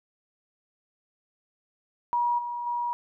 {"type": "tone with level steps", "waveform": "sine", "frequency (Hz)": 959, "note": "A#5", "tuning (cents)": 49, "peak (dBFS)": [-22, -30, -26], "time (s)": [2.13, 2.93], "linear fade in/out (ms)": 0, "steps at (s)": [2.38, 2.66], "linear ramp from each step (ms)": 10, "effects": []}